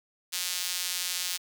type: tone with high-pass filter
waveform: sawtooth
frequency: 179.7 Hz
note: F3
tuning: 50 cents sharp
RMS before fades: -32 dBFS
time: 0.32-1.38 s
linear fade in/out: 20 ms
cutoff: 4000 Hz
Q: 0.85
effects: none